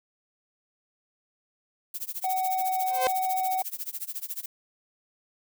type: noise with tremolo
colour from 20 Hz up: violet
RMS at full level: -32 dBFS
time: 1.94-4.46 s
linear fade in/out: 5 ms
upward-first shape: sine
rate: 14 Hz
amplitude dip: 95%
type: tone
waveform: triangle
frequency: 750 Hz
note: F#5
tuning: 23 cents sharp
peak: -23 dBFS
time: 2.24-3.62 s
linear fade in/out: 2 ms
type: tone with exponential growth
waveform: sawtooth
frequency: 517 Hz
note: C5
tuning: 21 cents flat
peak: -16 dBFS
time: 2.84-3.07 s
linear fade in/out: 0 ms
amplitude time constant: 48 ms
effects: none